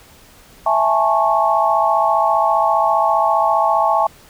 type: chord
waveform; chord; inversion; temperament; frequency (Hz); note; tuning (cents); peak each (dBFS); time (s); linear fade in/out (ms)
sine; A major seventh; second; just; 660 / 825 / 880 / 1100; E5 / G#5 / A5 / C#6; +2 / -12 / 0 / -14; -18; 0.66-4.07; 5
effects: pink hiss -46 dBFS RMS until 4.29 s